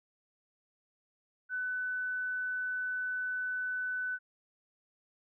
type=tone; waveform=sine; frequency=1500 Hz; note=F#6; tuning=23 cents sharp; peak=-32 dBFS; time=1.49-4.19 s; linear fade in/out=50 ms; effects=none